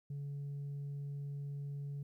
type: tone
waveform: sine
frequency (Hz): 142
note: C#3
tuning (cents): +42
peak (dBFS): -37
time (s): 0.1-2.03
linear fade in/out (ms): 5
effects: tanh soft clip ceiling -38 dBFS + 13-bit